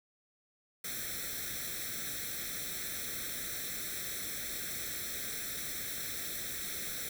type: noise with comb filter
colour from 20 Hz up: white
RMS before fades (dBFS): -39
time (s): 0.84-7.09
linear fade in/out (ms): 5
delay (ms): 0.52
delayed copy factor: +0.9
effects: none